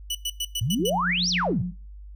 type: tone bursts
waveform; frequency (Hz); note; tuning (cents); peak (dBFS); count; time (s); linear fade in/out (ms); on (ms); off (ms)
sawtooth; 2960; F#7; 0; -22; 6; 0.1-0.9; 5; 50; 100
type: exponential two-way sweep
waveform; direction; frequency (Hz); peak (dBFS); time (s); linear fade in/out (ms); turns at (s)
sine; up then down; 98 to 5920 to 98; -22; 0.61-1.62; 5; 1.29
type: tone with tremolo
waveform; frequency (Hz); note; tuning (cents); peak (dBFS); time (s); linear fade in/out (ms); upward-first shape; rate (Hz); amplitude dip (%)
sine; 178.6; F3; +39; -24; 0.78-1.72; 20; triangle; 7.2; 50
effects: noise-tail reverb RT60 0.3 s tail -18 dB re dry + added 50 Hz sine -39 dBFS peak until 2.15 s